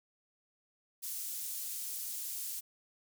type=high-pass noise; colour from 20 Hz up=pink; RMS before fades=-40 dBFS; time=1.02-2.61 s; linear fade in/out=20 ms; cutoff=8700 Hz; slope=12 dB/octave; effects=none